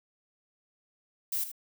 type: noise with echo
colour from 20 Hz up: violet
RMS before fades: -31 dBFS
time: 1.32-1.44 s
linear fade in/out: 5 ms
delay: 77 ms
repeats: 1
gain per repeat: -10 dB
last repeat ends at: 1.517 s
effects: none